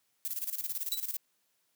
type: noise with tremolo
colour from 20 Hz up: violet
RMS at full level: -34 dBFS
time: 0.25-1.17 s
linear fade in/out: 0 ms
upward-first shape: square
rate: 18 Hz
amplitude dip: 75%
type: tone with exponential decay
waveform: sawtooth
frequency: 3951 Hz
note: B7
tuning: in tune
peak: -25 dBFS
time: 0.92-1.06 s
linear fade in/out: 1 ms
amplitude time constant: 29 ms
effects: white hiss -75 dBFS RMS until 1.75 s + high-pass 100 Hz 12 dB/octave